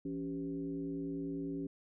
sine tone with frequency modulation, 280 Hz, C#4, 18 cents sharp, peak -36 dBFS, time 0.05-1.67 s, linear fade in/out 5 ms, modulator 110 Hz, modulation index 0.89, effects none

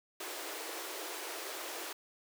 pink high-pass noise, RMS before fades -42 dBFS, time 0.2-1.93 s, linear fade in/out 5 ms, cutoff 310 Hz, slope 96 dB/octave, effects none

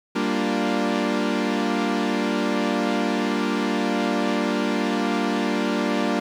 sawtooth chord, G minor seventh, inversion none, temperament equal, 196 / 233.1 / 293.7 / 349.2 Hz, G3 / Bb3 / D4 / F4, 0 / 0 / 0 / 0 cents, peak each -23 / -21 / -22 / -25 dBFS, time 0.15-6.2 s, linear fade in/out 10 ms, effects low-pass 5000 Hz 12 dB/octave + 9-bit

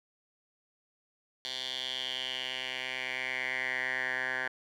10% pulse tone with band-pass filter sweep, 129 Hz, C3, 24 cents flat, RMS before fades -35 dBFS, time 1.45-4.48 s, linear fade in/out 0 ms, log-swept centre 3800 to 1600 Hz, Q 4.8, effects none

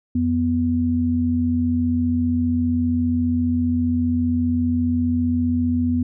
sine tone pair together, 87.29 / 246.9 Hz, F2 / B3, 0 / 0 cents, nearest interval octave + tritone, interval 1800 cents, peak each -23 / -18 dBFS, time 0.15-6.03 s, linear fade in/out 5 ms, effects none

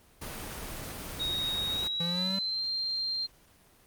pink noise, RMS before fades -39 dBFS, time 0.21-1.88 s, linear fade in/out 10 ms
sine tone with pitch glide, 3764 to 4176 Hz, A#7 to C8, +16 to -4 cents, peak -29 dBFS, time 1.19-3.27 s, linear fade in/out 20 ms, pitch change +180 cents, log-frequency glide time 1.69-2.64 s
square exponential sweep, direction up, 168 to 196 Hz, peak -33 dBFS, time 2-2.39 s, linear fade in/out 5 ms
effects pink hiss -60 dBFS RMS until 3.86 s + Opus 24 kbps

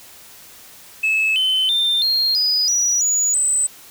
sine tone with pitch steps, 2599 / 3055 / 3592 / 4222 / 4963 / 5835 / 6859 / 8063 Hz, E7 / G7 / A7 / C8 / D#8 / F#8 / A8 / B8, -25 / -45 / +35 / +15 / -5 / -25 / -45 / +35 cents, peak -13 dBFS, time 1.03-3.67 s, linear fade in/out 10 ms, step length 330 ms, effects tanh soft clip ceiling -13 dBFS + white hiss -43 dBFS RMS until 3.9 s

